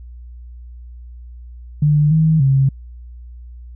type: tone with pitch steps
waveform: sine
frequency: 148.9 / 158.8 / 135.5 Hz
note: D3 / D#3 / C#3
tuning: +24 / +36 / -39 cents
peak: -10 dBFS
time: 1.82-2.69 s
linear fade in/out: 5 ms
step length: 290 ms
effects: added 60 Hz sine -33 dBFS peak until 3.75 s